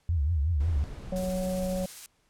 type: tone with vibrato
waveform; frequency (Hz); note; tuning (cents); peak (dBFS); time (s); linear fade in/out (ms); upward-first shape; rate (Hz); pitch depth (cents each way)
sine; 77.78; D#2; 0; -23; 0.09-0.84; 0; triangle; 5.4; 250
type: noise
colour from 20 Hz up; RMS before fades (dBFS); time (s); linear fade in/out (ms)
brown; -39; 0.6-1.85; 5
type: harmonic tone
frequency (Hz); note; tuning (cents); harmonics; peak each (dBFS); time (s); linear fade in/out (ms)
185; F#3; 0; 1 / 3 / 4; -30 / -31 / -43; 1.12-1.86; 5
type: noise with tremolo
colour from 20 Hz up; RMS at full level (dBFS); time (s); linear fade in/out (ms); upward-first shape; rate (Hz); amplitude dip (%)
blue; -39; 1.16-2.06; 0; sine; 15; 25
effects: pink hiss -69 dBFS RMS until 2.29 s + low-pass 10000 Hz 12 dB/octave

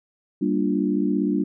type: chord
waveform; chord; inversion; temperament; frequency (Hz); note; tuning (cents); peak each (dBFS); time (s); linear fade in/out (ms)
sine; G minor seventh; none; equal; 196 / 233.1 / 293.7 / 349.2; G3 / Bb3 / D4 / F4; 0 / 0 / 0 / 0; -24 / -26 / -23 / -28; 0.41-1.44; 10
effects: none

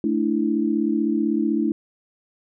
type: chord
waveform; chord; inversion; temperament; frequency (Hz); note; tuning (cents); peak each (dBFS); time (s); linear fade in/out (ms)
sine; A suspended fourth; none; equal; 220 / 293.7 / 329.6; A3 / D4 / E4; 0 / 0 / 0; -23; 0.04-1.72; 2
effects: none

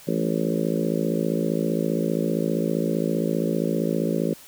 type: harmonic tone with a mistuned harmonic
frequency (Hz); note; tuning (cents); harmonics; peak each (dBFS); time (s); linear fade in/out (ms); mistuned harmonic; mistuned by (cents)
55.2; A1; +6; 3 / 4 / 5 / 6 / 7 / 8 / 9 / 10; -27 / -28 / -29 / -30 / -30 / -31 / -32 / -32; 0.07-4.34; 10; 3; +35
effects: white hiss -47 dBFS RMS until 4.47 s

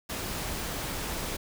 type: noise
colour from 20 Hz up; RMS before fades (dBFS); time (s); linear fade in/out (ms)
pink; -34; 0.09-1.37; 10
effects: none

